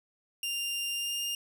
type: tone with pitch glide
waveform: sawtooth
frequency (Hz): 2794 to 2813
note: F7 to F7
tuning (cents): 0 to +12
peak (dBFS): -28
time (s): 0.43-1.35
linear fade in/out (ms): 2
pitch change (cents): +12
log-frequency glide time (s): 0.93-1.16
effects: none